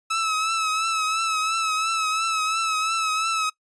sawtooth tone with vibrato, 1300 Hz, E6, 24 cents flat, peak -18 dBFS, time 0.1-3.5 s, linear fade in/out 10 ms, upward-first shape triangle, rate 2.9 Hz, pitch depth 53 cents each way, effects noise-tail reverb RT60 0.1 s tail -21 dB re dry + resampled to 22050 Hz

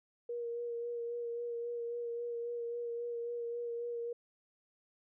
sine tone with vibrato, 472.8 Hz, A#4, 24 cents sharp, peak -36 dBFS, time 0.29-4.13 s, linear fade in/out 5 ms, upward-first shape sine, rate 3.7 Hz, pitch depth 19 cents each way, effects none

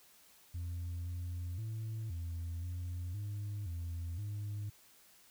sine tone with pitch steps, 86.5 / 87.8 / 110.4 / 84.6 / 88.5 / 102.8 / 85 / 103.4 Hz, F2 / F2 / A2 / E2 / F2 / G#2 / F2 / G#2, -16 / +10 / +6 / +45 / +23 / -17 / -46 / -7 cents, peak -35 dBFS, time 0.54-4.7 s, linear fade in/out 10 ms, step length 520 ms, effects tanh soft clip ceiling -36 dBFS + white hiss -63 dBFS RMS until 5.3 s

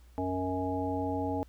harmonic tone with a mistuned harmonic, 92.5 Hz, F#2, in tune, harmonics 1 / 3 / 5 / 7 / 9, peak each -37 / -33 / -37 / -38 / -36 dBFS, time 0.18-1.43 s, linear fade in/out 0 ms, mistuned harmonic 7, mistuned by -17 cents, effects added 60 Hz sine -53 dBFS peak until 1.48 s + pink hiss -66 dBFS RMS until 1.48 s

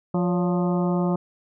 harmonic tone with a mistuned harmonic, 176.5 Hz, F3, 19 cents sharp, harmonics 1 / 2 / 3 / 4 / 5 / 6 / 7, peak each -21 / -27 / -31 / -33 / -35 / -37 / -38 dBFS, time 0.14-1.16 s, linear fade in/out 5 ms, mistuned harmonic 3, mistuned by +90 cents, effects none

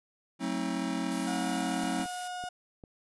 square chord, F# diminished seventh, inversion none, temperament just, 185 / 222 / 266.4 / 319.7 Hz, F#3 / A3 / C4 / Eb4, 0 / +16 / +31 / +47 cents, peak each -37 / -38 / -35 / -37 dBFS, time 0.39-2.07 s, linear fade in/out 50 ms
blue noise, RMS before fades -42 dBFS, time 1.11-2.28 s, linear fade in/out 5 ms
35% pulse tone, 723 Hz, F#5, 40 cents flat, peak -34 dBFS, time 1.27-2.49 s, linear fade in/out 5 ms
clicks, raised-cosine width 2 ms, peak -34 dBFS, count 5, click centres 1.838 / 1.998 / 2.056 / 2.439 / 2.838 s
effects resampled to 24000 Hz

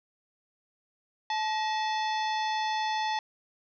harmonic tone with a mistuned harmonic, 868 Hz, A5, 24 cents flat, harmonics 1 / 2 / 3 / 4 / 5 / 6 / 7, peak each -28 / -36 / -42 / -39 / -42 / -45 / -50 dBFS, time 1.3-3.19 s, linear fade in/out 2 ms, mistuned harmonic 2, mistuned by +150 cents, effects none

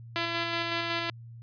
5% pulse tone with tremolo, 337.2 Hz, E4, 39 cents sharp, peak -16 dBFS, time 0.16-1.1 s, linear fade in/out 0 ms, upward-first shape square, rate 5.4 Hz, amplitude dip 25%, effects added 116 Hz sine -43 dBFS peak until 1.42 s + resampled to 11025 Hz

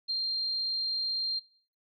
sine tone, 4186 Hz, C8, in tune, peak -28 dBFS, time 0.08-1.4 s, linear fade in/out 20 ms, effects noise-tail reverb RT60 0.5 s tail -21 dB re dry

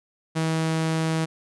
sawtooth tone, 160.8 Hz, E3, 43 cents flat, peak -18 dBFS, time 0.35-1.26 s, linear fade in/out 20 ms, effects resampled to 24000 Hz

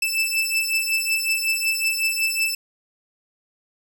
sawtooth beating tone pair, 2637 / 2642.4 Hz, E7 / E7, 0 / +4 cents, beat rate 5.4 Hz, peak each -20 dBFS, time 0.02-2.55 s, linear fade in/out 5 ms, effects none

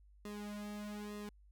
sawtooth tone with flanger, 207.7 Hz, G#3, in tune, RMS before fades -45 dBFS, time 0.25-1.29 s, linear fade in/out 2 ms, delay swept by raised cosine 1.3 to 2.8 ms, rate 1.1 Hz, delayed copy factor -1, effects added 50 Hz sine -60 dBFS peak until 1.51 s

